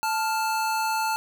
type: tone pair together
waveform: square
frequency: 880 / 1396.9 Hz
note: A5 / F6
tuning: 0 / 0 cents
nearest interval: minor sixth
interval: 800 cents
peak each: -25 / -31 dBFS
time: 0.03-1.16 s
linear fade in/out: 0 ms
effects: none